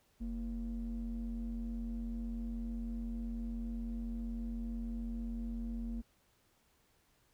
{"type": "ring-modulated tone", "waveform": "triangle", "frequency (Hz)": 92, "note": "F#2", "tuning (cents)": -9, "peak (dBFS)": -30, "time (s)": [0.2, 6.02], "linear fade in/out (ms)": 20, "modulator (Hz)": 139, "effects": ["tanh soft clip ceiling -32 dBFS", "pink hiss -72 dBFS RMS until 7.33 s"]}